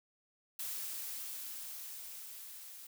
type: noise with level ramp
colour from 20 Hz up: blue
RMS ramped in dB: -40 to -51 dBFS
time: 0.59-2.87 s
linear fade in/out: 5 ms
effects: none